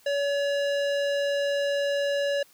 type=tone with low-pass filter; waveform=square; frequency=567 Hz; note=C#5; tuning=39 cents sharp; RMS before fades=-26 dBFS; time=0.06-2.43 s; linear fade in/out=5 ms; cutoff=4700 Hz; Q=0.89; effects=white hiss -58 dBFS RMS until 2.53 s + high-pass 60 Hz 12 dB/octave